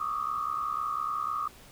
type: tone cluster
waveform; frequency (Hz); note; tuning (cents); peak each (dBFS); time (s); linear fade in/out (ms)
sine; 1116 / 1160 / 1230 / 1296; C#6 / D6 / D#6 / E6; +11 / -22 / -20 / -30; -38 / -36 / -31 / -38; 0-1.48; 5
effects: pink hiss -53 dBFS RMS until 1.71 s